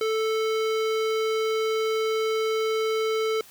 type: tone with low-pass filter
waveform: square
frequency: 440 Hz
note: A4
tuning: in tune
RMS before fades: -25 dBFS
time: 0.01-3.41 s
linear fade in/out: 2 ms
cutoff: 4500 Hz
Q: 1
effects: white hiss -50 dBFS RMS until 3.5 s